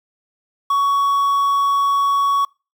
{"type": "tone with quantisation", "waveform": "triangle", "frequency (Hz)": 1120, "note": "C#6", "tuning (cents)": 18, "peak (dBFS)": -12, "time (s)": [0.7, 2.45], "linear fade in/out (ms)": 5, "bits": 7, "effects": ["noise-tail reverb RT60 0.3 s tail -25 dB re dry"]}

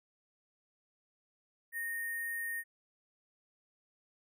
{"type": "tone with sample-and-hold", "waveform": "sine", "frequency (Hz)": 1851, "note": "A#6", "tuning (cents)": -13, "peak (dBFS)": -35, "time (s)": [1.72, 2.64], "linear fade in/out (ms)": 50, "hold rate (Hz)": 11025, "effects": []}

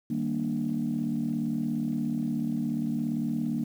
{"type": "chord", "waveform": "sine", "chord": "Eb major seventh", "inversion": "none", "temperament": "equal", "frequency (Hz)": [155.56, 196, 233.1, 293.7], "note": ["Eb3", "G3", "Bb3", "D4"], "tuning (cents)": [0, 0, 0, 0], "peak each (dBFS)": [-34, -34, -28, -33], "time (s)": [0.1, 3.64], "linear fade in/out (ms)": 5, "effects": ["tanh soft clip ceiling -19 dBFS", "9-bit"]}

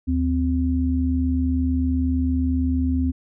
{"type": "tone pair together", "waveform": "sine", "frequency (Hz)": [76.7, 258.8], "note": ["D#2", "C4"], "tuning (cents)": [-24, -19], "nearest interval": "octave + major sixth", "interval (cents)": 2105, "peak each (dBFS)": -21, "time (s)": [0.07, 3.12], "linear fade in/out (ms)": 20, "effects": []}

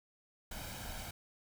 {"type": "noise with comb filter", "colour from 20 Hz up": "pink", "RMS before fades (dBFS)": -44, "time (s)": [0.51, 1.11], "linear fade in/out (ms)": 5, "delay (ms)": 1.3, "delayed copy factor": 0.6, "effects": []}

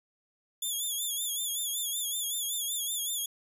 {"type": "tone with vibrato", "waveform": "5% pulse", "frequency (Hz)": 3427, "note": "A7", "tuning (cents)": -46, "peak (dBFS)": -23, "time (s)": [0.62, 3.26], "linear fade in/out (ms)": 5, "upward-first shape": "sine", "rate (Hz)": 5.3, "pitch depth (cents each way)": 86, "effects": ["resampled to 32000 Hz"]}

